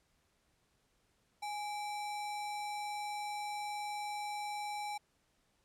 sine tone with sample-and-hold, 830.6 Hz, G#5, in tune, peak -37 dBFS, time 1.42-4.98 s, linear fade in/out 10 ms, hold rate 3150 Hz, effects pink hiss -75 dBFS RMS until 5.64 s + low-pass 11000 Hz 12 dB/octave

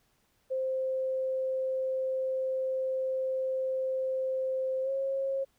sine tone with pitch glide, 523.3 to 540.8 Hz, C5 to C#5, 0 to -43 cents, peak -28 dBFS, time 0.5-5.45 s, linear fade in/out 20 ms, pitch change +57 cents, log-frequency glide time 4.83-4.9 s, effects pink hiss -71 dBFS RMS until 5.58 s

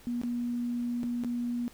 sine tone with dropouts, 240.5 Hz, B3, 46 cents flat, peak -29 dBFS, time 0.07-1.68 s, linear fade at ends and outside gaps 0 ms, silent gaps 0.215-0.235 / 1.032-1.039 / 1.237-1.246 s, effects pink hiss -56 dBFS RMS until 1.73 s

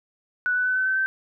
sine tone with pitch steps, 1480 / 1493.7 / 1507.6 / 1521.6 / 1535.7 / 1550 Hz, F#6 / F#6 / F#6 / F#6 / G6 / G6, 0 / +16 / +32 / +48 / -36 / -20 cents, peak -20 dBFS, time 0.46-1.06 s, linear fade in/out 0 ms, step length 100 ms, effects none

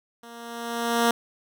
10% pulse tone with level ramp, 233.9 Hz, A#3, 6 cents sharp, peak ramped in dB -35 to -9 dBFS, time 0.23-1.11 s, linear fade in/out 2 ms, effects none

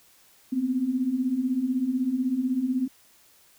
sine beating tone pair, 243.8 / 259.8 Hz, B3 / C4, -22 / -12 cents, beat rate 16 Hz, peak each -29 / -24 dBFS, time 0.52-2.88 s, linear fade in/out 10 ms, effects white hiss -58 dBFS RMS until 3.58 s

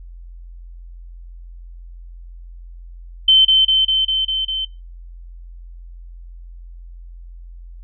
sine tone with echo, 3082 Hz, G7, 30 cents flat, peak -7 dBFS, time 3.28-3.45 s, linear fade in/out 5 ms, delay 200 ms, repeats 6, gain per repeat -2 dB, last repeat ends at 4.65 s, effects noise-tail reverb RT60 0.3 s tail -24 dB re dry + added 43 Hz sine -34 dBFS peak until 7.83 s

